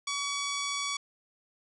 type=tone; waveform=10% pulse; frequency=1134 Hz; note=C#6; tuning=39 cents sharp; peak=-22 dBFS; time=0.07-0.97 s; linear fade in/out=5 ms; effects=resampled to 24000 Hz